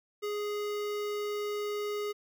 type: tone with notch filter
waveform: square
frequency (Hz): 415.3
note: G#4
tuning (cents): 0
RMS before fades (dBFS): -34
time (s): 0.22-2.13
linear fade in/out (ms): 20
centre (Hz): 8900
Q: 1.5
effects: none